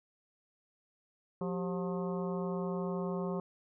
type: harmonic tone with a mistuned harmonic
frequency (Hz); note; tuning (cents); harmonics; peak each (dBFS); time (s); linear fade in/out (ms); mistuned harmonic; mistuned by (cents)
179.1; F3; +44; 1 / 2 / 3 / 4 / 5 / 6 / 7; -35 / -38 / -41 / -48 / -48 / -46 / -53; 1.41-3.4; 2; 2; +150
effects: none